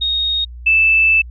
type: tone pair in turn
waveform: sine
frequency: 3729 / 2637 Hz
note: A#7 / E7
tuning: 0 / 0 cents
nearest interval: tritone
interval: 600 cents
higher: first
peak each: -15 / -9 dBFS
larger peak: second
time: 0.01-0.45 / 0.66-1.22 s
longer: second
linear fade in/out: 10 ms
effects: added 60 Hz sine -30 dBFS peak until 1.3 s